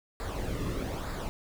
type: noise with flanger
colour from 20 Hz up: brown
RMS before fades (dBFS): -34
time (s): 0.2-1.29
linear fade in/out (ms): 0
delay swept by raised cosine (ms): 0.33 to 1.33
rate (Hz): 1.1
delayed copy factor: -0.6
effects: none